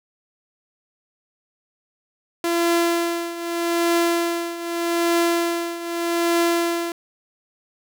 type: tone with tremolo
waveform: sawtooth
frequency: 340.2 Hz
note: F4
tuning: 45 cents flat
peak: -12 dBFS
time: 2.44-6.92 s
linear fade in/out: 2 ms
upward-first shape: triangle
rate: 0.82 Hz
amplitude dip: 80%
effects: none